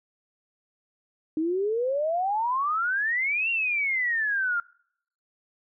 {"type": "exponential two-way sweep", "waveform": "sine", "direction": "up then down", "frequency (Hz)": [306.2, 2779, 1379], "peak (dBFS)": -23, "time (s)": [1.37, 4.6], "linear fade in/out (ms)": 2, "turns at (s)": 3.5, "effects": ["noise-tail reverb RT60 0.7 s tail -26 dB re dry"]}